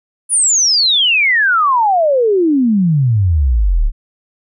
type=exponential sweep; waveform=sine; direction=down; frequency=10100 to 32.61 Hz; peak=-9 dBFS; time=0.29-3.92 s; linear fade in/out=50 ms; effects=none